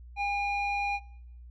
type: tone with low-pass filter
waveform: square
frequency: 809 Hz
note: G#5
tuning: 46 cents flat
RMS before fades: -30 dBFS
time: 0.16-1 s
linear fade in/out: 50 ms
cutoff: 2600 Hz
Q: 2.3
effects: noise-tail reverb RT60 0.8 s tail -24 dB re dry + added 60 Hz sine -45 dBFS peak until 1.5 s